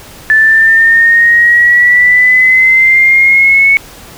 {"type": "exponential sweep", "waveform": "sine", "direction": "up", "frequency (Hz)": [1749, 2217], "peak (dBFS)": -3, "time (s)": [0.3, 3.77], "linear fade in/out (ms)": 0, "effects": ["pink hiss -33 dBFS RMS until 4.17 s"]}